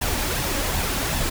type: noise with flanger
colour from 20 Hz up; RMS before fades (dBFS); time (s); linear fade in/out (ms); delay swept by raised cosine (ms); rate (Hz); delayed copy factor
pink; -24; 0.01-1.3; 10; 1.1 to 3.7; 2.6; +0.5
effects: none